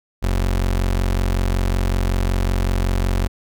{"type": "tone", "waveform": "30% pulse", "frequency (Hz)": 45.36, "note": "F#1", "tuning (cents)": -34, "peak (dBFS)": -14, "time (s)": [0.22, 3.28], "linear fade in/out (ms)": 20, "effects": []}